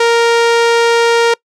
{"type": "tone", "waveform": "sawtooth", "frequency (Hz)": 466.2, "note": "A#4", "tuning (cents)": 0, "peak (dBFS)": -4, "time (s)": [0, 1.34], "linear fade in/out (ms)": 5, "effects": ["noise-tail reverb RT60 0.1 s tail -24 dB re dry", "low-pass 6000 Hz 12 dB/octave"]}